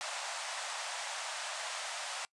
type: band-pass noise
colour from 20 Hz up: pink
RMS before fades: -40 dBFS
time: 0.01-2.25 s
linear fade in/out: 0 ms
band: 620 to 9300 Hz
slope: 48 dB/octave
effects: noise-tail reverb RT60 0.1 s tail -25 dB re dry + resampled to 24000 Hz